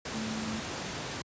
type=tone in noise; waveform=sine; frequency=220 Hz; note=A3; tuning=in tune; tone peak=-34 dBFS; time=0.14-0.6 s; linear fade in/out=5 ms; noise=pink; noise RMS=-36 dBFS; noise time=0.05-1.22 s; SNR=-1 dB; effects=high-pass 100 Hz 12 dB/octave + resampled to 16000 Hz